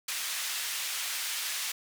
pink band-pass noise, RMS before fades -34 dBFS, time 0.08-1.72 s, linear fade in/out 5 ms, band 2100 to 15000 Hz, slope 12 dB/octave, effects none

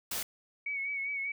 white noise, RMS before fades -35 dBFS, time 0.11-0.23 s, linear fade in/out 5 ms
sine tone with vibrato, 2236 Hz, C#7, 14 cents sharp, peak -32 dBFS, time 0.66-1.32 s, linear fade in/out 5 ms, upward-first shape sine, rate 5 Hz, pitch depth 42 cents each way
effects none

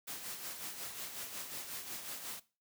white noise with tremolo, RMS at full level -42 dBFS, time 0.07-2.4 s, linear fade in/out 10 ms, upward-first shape sine, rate 5.5 Hz, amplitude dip 50%, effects noise-tail reverb RT60 0.3 s tail -17 dB re dry + high-pass 100 Hz 12 dB/octave

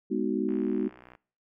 sine chord, G# minor seventh, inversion none, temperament just, 207.7 / 249.2 / 311.5 / 373.8 Hz, G#3 / B3 / D#4 / F#4, 0 / +16 / +2 / +18 cents, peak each -31 dBFS, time 0.1-0.89 s, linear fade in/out 20 ms
click train, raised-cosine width 0.5 ms, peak -34 dBFS, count 42, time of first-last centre 0.49-1.151 s, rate 62 Hz
effects noise-tail reverb RT60 0.5 s tail -24 dB re dry

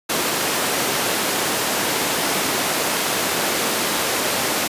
pink high-pass noise, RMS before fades -21 dBFS, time 0.09-4.68 s, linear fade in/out 10 ms, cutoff 270 Hz, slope 12 dB/octave, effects resampled to 32000 Hz

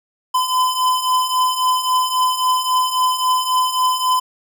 square beating tone pair, 1014 / 1017.7 Hz, B5 / C6, +45 / -48 cents, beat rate 3.7 Hz, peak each -22 / -17 dBFS, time 0.34-4.2 s, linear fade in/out 10 ms, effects none

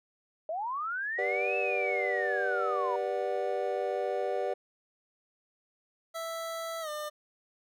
sine linear two-way sweep, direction up then down, 605 to 2637 to 934 Hz, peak -31 dBFS, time 0.49-2.96 s, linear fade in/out 2 ms, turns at 1.57 s
triangle chord, G major seventh, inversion none, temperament equal with one note detuned, 392 / 486.2 / 587.3 / 740 Hz, G4 / B4 / D5 / F#5, 0 / -27 / 0 / 0 cents, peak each -33 / -32 / -32 / -34 dBFS, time 1.18-4.54 s, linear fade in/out 10 ms
25% pulse tone with pitch glide, 659.3 to 601.1 Hz, E5 to D5, 0 to +40 cents, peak -31 dBFS, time 6.14-7.1 s, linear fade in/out 20 ms, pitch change -160 cents, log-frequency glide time 6.81-6.89 s
effects none

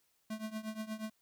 square tone with tremolo, 217.7 Hz, A3, 18 cents flat, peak -36 dBFS, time 0.3-1.1 s, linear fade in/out 5 ms, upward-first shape triangle, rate 8.4 Hz, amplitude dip 90%, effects white hiss -75 dBFS RMS until 1.21 s

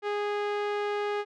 sawtooth tone with low-pass filter, 412.6 Hz, G#4, 11 cents flat, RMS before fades -30 dBFS, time 0.02-1.25 s, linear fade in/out 50 ms, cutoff 2600 Hz, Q 0.78, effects none

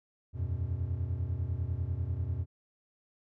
triangle chord, E suspended second, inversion none, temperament equal, 82.41 / 92.5 / 123.47 Hz, E2 / F#2 / B2, 0 / 0 / 0 cents, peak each -33 / -32 / -35 dBFS, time 0.33-2.46 s, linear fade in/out 50 ms, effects none

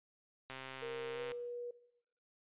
click train, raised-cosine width 0.3 ms, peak -30 dBFS, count 109, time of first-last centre 0.5-1.318 s, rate 132 Hz
sine tone with pitch glide, 466.2 to 482.6 Hz, A#4 to B4, 0 to -40 cents, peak -40 dBFS, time 0.82-1.71 s, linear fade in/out 5 ms, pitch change +60 cents, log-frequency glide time 1.14-1.19 s
effects noise-tail reverb RT60 0.7 s tail -18 dB re dry + resampled to 8000 Hz

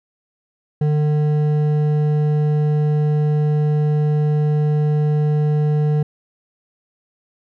sine tone with hard clipping, 150 Hz, D3, 37 cents sharp, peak -16 dBFS, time 0.81-6.03 s, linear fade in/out 5 ms, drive 8 dB, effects none

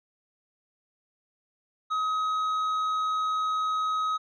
triangle tone with tanh clipping, 1268 Hz, D#6, 32 cents sharp, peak -26 dBFS, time 1.9-4.18 s, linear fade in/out 20 ms, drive 10 dB, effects none

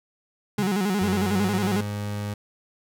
35% pulse tone with vibrato, 196 Hz, G3, in tune, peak -20 dBFS, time 0.58-1.81 s, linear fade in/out 5 ms, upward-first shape square, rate 11 Hz, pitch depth 100 cents each way
sine tone with exponential decay, 136.4 Hz, C#3, 28 cents flat, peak -25 dBFS, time 0.58-0.87 s, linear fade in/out 5 ms, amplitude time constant 61 ms
30% pulse tone with pitch glide, 93 to 103.19 Hz, F#2 to G#2, +9 to -11 cents, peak -25 dBFS, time 1.01-2.34 s, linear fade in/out 5 ms, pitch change +180 cents, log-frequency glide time 1.24-1.53 s
effects none

